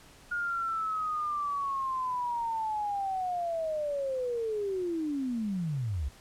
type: linear sweep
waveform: sine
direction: down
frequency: 1432 to 60.7 Hz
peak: -29 dBFS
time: 0.31-6.09 s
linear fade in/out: 10 ms
effects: pink hiss -55 dBFS RMS until 6.2 s + low-pass 11000 Hz 12 dB/octave